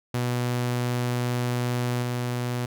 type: tone with level steps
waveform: sawtooth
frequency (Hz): 122.5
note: B2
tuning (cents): -14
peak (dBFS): -20 / -22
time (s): 0.14-2.66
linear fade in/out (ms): 5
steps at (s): 2.02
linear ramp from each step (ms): 10
effects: none